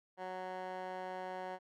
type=tone with band-pass filter; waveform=15% pulse; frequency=185 Hz; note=F#3; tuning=in tune; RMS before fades=-43 dBFS; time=0.17-1.59 s; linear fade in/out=50 ms; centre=940 Hz; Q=1.5; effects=none